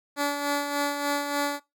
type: tone with tremolo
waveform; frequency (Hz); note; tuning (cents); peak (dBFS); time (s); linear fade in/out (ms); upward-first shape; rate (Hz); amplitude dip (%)
10% pulse; 287.3; D4; -38; -15; 0.16-1.6; 50; sine; 3.4; 50
effects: noise-tail reverb RT60 0.2 s tail -21 dB re dry